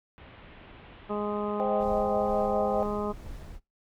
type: low-pass noise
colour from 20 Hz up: pink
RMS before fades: -50 dBFS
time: 0.18-1.83 s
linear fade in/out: 0 ms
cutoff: 3400 Hz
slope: 48 dB/octave
type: harmonic tone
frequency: 207.7 Hz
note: G#3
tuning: in tune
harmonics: 1 / 2 / 3 / 4 / 5 / 6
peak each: -33 / -32 / -36 / -39 / -39 / -39 dBFS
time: 1.09-3.13 s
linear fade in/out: 20 ms
type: chord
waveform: sine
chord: C minor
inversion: none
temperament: just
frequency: 523.3 / 627.9 / 784.9 Hz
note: C5 / Eb5 / G5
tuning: 0 / +16 / +2 cents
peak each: -30 / -31 / -30 dBFS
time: 1.6-2.83 s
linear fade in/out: 0 ms
type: noise with tremolo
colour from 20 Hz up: brown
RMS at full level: -40 dBFS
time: 1.78-3.6 s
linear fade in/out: 50 ms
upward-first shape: sine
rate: 2.1 Hz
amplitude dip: 30%
effects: noise-tail reverb RT60 0.2 s tail -21 dB re dry